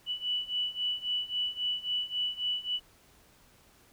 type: beating tone pair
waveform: sine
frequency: 2960 / 2963.7 Hz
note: F#7 / F#7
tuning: 0 / +2 cents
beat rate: 3.7 Hz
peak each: -34 / -32 dBFS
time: 0.06-2.8 s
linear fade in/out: 50 ms
effects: pink hiss -61 dBFS RMS until 3.92 s